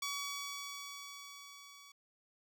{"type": "tone with level ramp", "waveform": "10% pulse", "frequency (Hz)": 1134, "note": "C#6", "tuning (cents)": 39, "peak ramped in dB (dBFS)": [-28, -47], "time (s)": [0.02, 1.92], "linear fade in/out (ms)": 5, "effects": []}